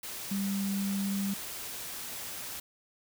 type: tone in noise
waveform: sine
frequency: 197.5 Hz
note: G3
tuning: 13 cents sharp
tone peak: -29 dBFS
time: 0.31-1.34 s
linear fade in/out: 5 ms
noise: white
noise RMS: -40 dBFS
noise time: 0.03-2.6 s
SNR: +8 dB
effects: none